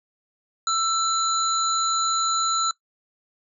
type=tone cluster; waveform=sine; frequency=1330 / 4033 / 6920 Hz; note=E6 / B7 / A8; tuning=+15 / +36 / -30 cents; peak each=-22 / -26 / -26 dBFS; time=0.67-2.71 s; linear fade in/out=2 ms; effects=noise-tail reverb RT60 0.1 s tail -20 dB re dry